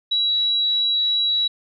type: tone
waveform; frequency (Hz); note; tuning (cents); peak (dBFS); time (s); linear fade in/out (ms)
sine; 3899; B7; -23; -17; 0.11-1.48; 10
effects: none